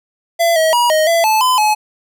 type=tone with pitch steps; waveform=square; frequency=675 / 639 / 961 / 624 / 671 / 870 / 1015 / 852 Hz; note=E5 / D#5 / B5 / D#5 / E5 / A5 / B5 / G#5; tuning=+41 / +46 / -48 / +5 / +31 / -20 / +47 / +44 cents; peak=-11 dBFS; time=0.39-1.75 s; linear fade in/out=20 ms; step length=170 ms; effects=none